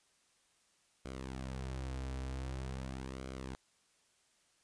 sawtooth tone with flanger, 65.41 Hz, C2, in tune, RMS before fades -42 dBFS, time 1.05-3.55 s, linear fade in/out 0 ms, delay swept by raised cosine 1.1 to 5.6 ms, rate 0.45 Hz, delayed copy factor -0.6, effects white hiss -72 dBFS RMS until 4.63 s + resampled to 22050 Hz

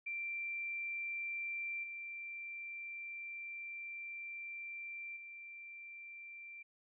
sine tone with level steps, 2356 Hz, D7, 5 cents sharp, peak -38 / -43 / -48 dBFS, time 0.06-6.63 s, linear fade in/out 10 ms, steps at 1.83 / 5.16 s, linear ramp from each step 10 ms, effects none

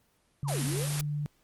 sine tone with pitch glide, 141.3 to 147.39 Hz, C#3 to D3, +34 to +7 cents, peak -29 dBFS, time 0.43-1.26 s, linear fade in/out 0 ms, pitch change +73 cents, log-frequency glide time 0.74-0.94 s
sine exponential two-way sweep, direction down then up, 1288 to 232.2 to 621 Hz, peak -34 dBFS, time 0.44-0.88 s, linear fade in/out 50 ms, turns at 0.63 s
white noise, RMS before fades -34 dBFS, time 0.48-1.01 s, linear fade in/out 2 ms
effects pink hiss -69 dBFS RMS until 1.43 s + Opus 24 kbps

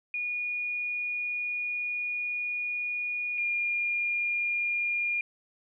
sine tone pair in turn, 2446 / 2415 Hz, D#7 / D7, -30 / +48 cents, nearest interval unison, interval 22 cents, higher first, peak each -29 / -26 dBFS, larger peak second, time 0.14-3.38 / 3.38-5.21 s, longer first, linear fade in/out 2 ms, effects none

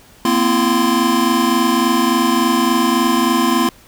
square tone cluster, 233.6 / 257.1 / 336.2 / 1037 Hz, A#3 / C4 / E4 / C6, +4 / -30 / +34 / -16 cents, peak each -19 dBFS, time 0.25-3.69 s, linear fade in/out 2 ms, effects pink hiss -46 dBFS RMS until 3.87 s

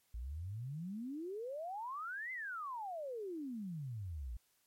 sine exponential two-way sweep, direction up then down, 53.8 to 2093 to 53.8 Hz, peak -40 dBFS, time 0.14-4.37 s, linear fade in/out 5 ms, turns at 2.32 s, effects white hiss -75 dBFS RMS until 4.66 s + MP3 64 kbps

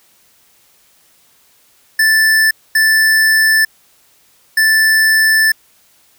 square tone bursts at uneven times, 1760 Hz, A6, in tune, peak -9 dBFS, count 3, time 1.99-2.51 / 2.75-3.65 / 4.57-5.52 s, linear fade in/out 5 ms, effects white hiss -52 dBFS RMS until 6.18 s

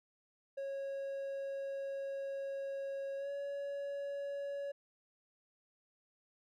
triangle tone with pitch glide, 549 to 563.1 Hz, C#5 to C#5, -17 to +27 cents, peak -36 dBFS, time 0.57-4.72 s, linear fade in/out 10 ms, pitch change +44 cents, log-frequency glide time 3.17-3.3 s, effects none

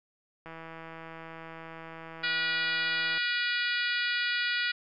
click train, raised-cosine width 0.5 ms, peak -29 dBFS, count 444, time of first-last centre 0.46-3.178 s, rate 163 Hz
harmonic tone, 483.7 Hz, B4, 36 cents flat, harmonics 3 / 4 / 5 / 6 / 7 / 8 / 9 / 10, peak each -31 / -33 / -35 / -37 / -38 / -39 / -40 / -41 dBFS, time 2.23-4.72 s, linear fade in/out 10 ms
effects none

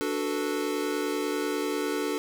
square chord, B minor seventh, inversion first, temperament equal with one note detuned, 293.7 / 370 / 440 / 490.2 Hz, D4 / F#4 / A4 / B4, 0 / 0 / 0 / -13 cents, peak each -32 / -34 / -32 / -38 dBFS, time 0.01-2.18 s, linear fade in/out 0 ms, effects none

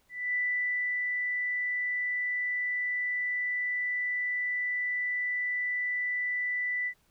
sine tone with ADSR envelope, 1980 Hz, B6, 4 cents sharp, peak -26 dBFS, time 0.09-6.94 s, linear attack 250 ms, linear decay 670 ms, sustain -2 dB, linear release 72 ms, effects pink hiss -69 dBFS RMS until 7.1 s

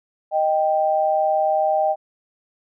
sine tone pair together, 622.3 / 784 Hz, D#5 / G5, 0 / 0 cents, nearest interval major third, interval 400 cents, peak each -19 dBFS, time 0.31-1.96 s, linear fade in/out 50 ms, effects none

